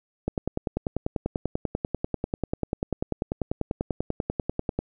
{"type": "click train", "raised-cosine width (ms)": 2, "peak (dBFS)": -12, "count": 47, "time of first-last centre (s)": [0.28, 4.79], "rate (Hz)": 10.2, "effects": []}